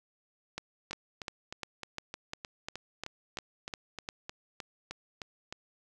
two click trains, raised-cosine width 0.2 ms, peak -22 / -19 dBFS, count 16 / 11, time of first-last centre 0.91-5.525 / 0.58-4.089 s, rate 3.25 / 2.85 Hz, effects none

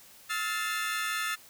30% pulse chord, F major seventh, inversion third, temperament equal with one note detuned, 1292.1 / 1396.9 / 1760 / 2093 Hz, E6 / F6 / A6 / C7, -35 / 0 / 0 / 0 cents, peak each -32 / -34 / -31 / -37 dBFS, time 0.29-1.36 s, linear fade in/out 20 ms, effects white hiss -54 dBFS RMS until 1.49 s

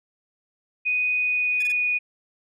sine tone with pitch glide, 2489 to 2468 Hz, D#7 to D#7, 0 to -15 cents, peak -20 dBFS, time 0.85-1.99 s, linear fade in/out 20 ms, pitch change -15 cents, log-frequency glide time 1.14-1.8 s
10% pulse tone bursts, 1715 Hz, A6, 45 cents flat, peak -29 dBFS, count 3, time 1.6-1.721 s, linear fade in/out 5 ms, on 27 ms, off 20 ms
effects none

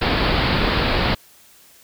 pink low-pass noise, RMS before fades -19 dBFS, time 0.01-1.15 s, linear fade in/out 10 ms, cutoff 4800 Hz, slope 96 dB/octave, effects white hiss -50 dBFS RMS until 1.83 s

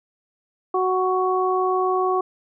harmonic tone, 371.1 Hz, F#4, 5 cents sharp, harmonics 1 / 2 / 3, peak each -21 / -24 / -23 dBFS, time 0.74-2.21 s, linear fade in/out 5 ms, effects none

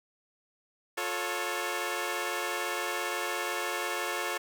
10% pulse chord, F augmented, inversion none, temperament equal with one note detuned, 354.3 / 440 / 554.4 Hz, F4 / A4 / C#5, +25 / 0 / 0 cents, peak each -27 dBFS, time 0.97-4.38 s, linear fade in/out 10 ms, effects none

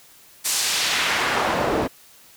pink noise with band-pass filter sweep, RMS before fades -22 dBFS, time 0.44-1.88 s, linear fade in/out 20 ms, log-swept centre 8800 to 380 Hz, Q 0.88, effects white hiss -50 dBFS RMS until 2.36 s

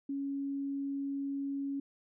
sine tone, 277.7 Hz, C#4, 3 cents sharp, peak -33 dBFS, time 0.09-1.8 s, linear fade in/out 5 ms, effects none

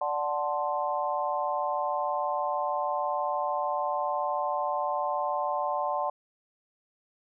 sine chord, D dominant seventh, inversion none, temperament equal, 587.3 / 740 / 880 / 1046.5 Hz, D5 / F#5 / A5 / C6, 0 / 0 / 0 / 0 cents, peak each -32 dBFS, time 0.01-6.1 s, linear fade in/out 5 ms, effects none

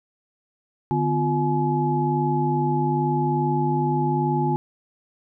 sine tone cluster, 148.5 / 250.9 / 351.8 / 848 Hz, D3 / B3 / F4 / G#5, +20 / +28 / +13 / +36 cents, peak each -23 / -27 / -26 / -24 dBFS, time 0.91-4.56 s, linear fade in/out 0 ms, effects none

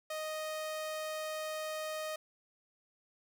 sawtooth tone, 622.3 Hz, D#5, in tune, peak -33 dBFS, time 0.1-2.16 s, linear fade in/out 5 ms, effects none

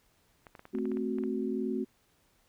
clicks, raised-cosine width 0.5 ms, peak -33 dBFS, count 11, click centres 0.468 / 0.552 / 0.594 / 0.654 / 0.751 / 0.786 / 0.855 / 0.917 / 0.971 / 1.185 / 1.237 s
sine chord, F# diminished, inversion first, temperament equal, 220 / 261.6 / 370 Hz, A3 / C4 / F#4, 0 / 0 / 0 cents, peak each -34 dBFS, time 0.73-1.85 s, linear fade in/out 20 ms
effects pink hiss -69 dBFS RMS until 2.48 s

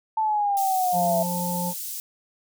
sine exponential sweep, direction down, 886 to 659.3 Hz, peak -20 dBFS, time 0.17-1.23 s, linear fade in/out 5 ms
white high-pass noise, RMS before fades -33 dBFS, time 0.57-2 s, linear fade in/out 0 ms, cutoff 5900 Hz, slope 12 dB/octave
harmonic tone, 176.7 Hz, F3, 21 cents sharp, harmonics 1 / 3 / 5, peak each -27 / -33 / -30 dBFS, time 0.92-1.74 s, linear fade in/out 50 ms
effects none

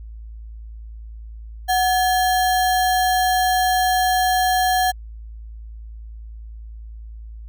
sine tone with sample-and-hold, 740 Hz, F#5, in tune, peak -15 dBFS, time 1.68-4.92 s, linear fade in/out 20 ms, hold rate 2450 Hz, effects added 55 Hz sine -33 dBFS peak until 7.48 s

